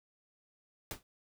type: noise with exponential decay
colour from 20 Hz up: pink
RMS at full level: -35 dBFS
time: 0.91-1.03 s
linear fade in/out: 1 ms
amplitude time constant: 24 ms
effects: none